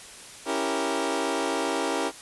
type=chord; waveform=20% pulse; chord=C# diminished seventh; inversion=none; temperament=equal; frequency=277.2 / 329.6 / 392 / 466.2 Hz; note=C#4 / E4 / G4 / Bb4; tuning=0 / 0 / 0 / 0 cents; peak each=-26 dBFS; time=0.45-2.12 s; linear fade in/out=50 ms; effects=white hiss -44 dBFS RMS until 2.21 s + resampled to 24000 Hz